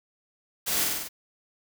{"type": "noise with echo", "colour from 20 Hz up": "white", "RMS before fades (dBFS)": -28, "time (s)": [0.66, 0.85], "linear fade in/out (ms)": 20, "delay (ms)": 48, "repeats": 5, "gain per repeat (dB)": -2, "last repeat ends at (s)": 1.09, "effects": []}